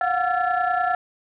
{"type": "tone cluster", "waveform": "sine", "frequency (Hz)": [708, 738, 1359, 1732], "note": ["F5", "F#5", "F6", "A6"], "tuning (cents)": [23, -5, -48, -28], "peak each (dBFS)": [-23, -23, -25, -28], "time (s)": [0.01, 0.95], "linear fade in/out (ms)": 2, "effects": ["tanh soft clip ceiling -11 dBFS"]}